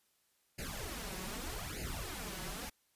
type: noise with flanger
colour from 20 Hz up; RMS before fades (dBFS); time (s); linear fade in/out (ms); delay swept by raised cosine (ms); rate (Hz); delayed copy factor
pink; -42; 0.58-2.7; 10; 0.43 to 5.43; 0.82; +0.95
effects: white hiss -75 dBFS RMS until 2.95 s + resampled to 32000 Hz